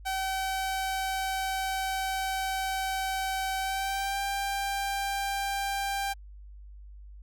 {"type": "tone with pitch glide", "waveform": "sawtooth", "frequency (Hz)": [766, 792.1], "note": ["G5", "G5"], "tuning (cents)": [-40, 18], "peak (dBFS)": -25, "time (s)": [0.05, 6.14], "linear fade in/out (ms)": 20, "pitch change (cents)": 58, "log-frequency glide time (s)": [3.59, 4.21], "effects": ["added 50 Hz sine -44 dBFS peak until 7.22 s"]}